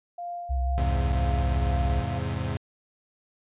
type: tone with tremolo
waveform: sine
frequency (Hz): 698.5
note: F5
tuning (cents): 0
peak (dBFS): -31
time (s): 0.18-2.19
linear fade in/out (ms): 5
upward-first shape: sine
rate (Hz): 2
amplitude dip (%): 45
type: tone with vibrato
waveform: sine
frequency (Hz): 65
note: C2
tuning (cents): -11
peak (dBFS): -23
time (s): 0.49-2.02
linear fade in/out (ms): 20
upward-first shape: sine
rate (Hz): 5.7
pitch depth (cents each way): 35
type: chord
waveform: 35% pulse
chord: E augmented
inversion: none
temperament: equal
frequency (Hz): 82.41 / 103.83 / 130.81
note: E2 / G#2 / B#2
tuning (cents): 0 / 0 / 0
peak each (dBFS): -30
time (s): 0.78-2.57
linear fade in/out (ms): 0
effects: resampled to 8000 Hz